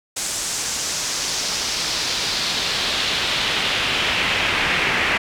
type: noise with band-pass filter sweep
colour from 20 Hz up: brown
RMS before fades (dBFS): -22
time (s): 0.16-5.18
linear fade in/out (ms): 10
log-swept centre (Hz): 7700 to 2200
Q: 1.9
effects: none